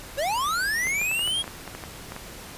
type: linear sweep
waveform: square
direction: up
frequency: 523.3 to 3322 Hz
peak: -24 dBFS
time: 0.17-1.43 s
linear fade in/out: 20 ms
type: clicks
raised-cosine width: 0.5 ms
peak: -20 dBFS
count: 12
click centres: 0.87 / 1.015 / 1.114 / 1.193 / 1.276 / 1.442 / 1.478 / 1.677 / 1.75 / 1.838 / 2.121 / 2.164 s
effects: pink hiss -41 dBFS RMS until 2.57 s + resampled to 32000 Hz